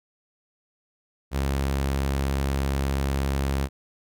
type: tone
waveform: sawtooth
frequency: 68.4 Hz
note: C#2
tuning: 23 cents flat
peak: -19 dBFS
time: 1.31-3.69 s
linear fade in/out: 50 ms
effects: none